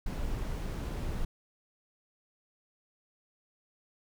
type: noise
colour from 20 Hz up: brown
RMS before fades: -34 dBFS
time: 0.06-1.25 s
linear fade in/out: 5 ms
effects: none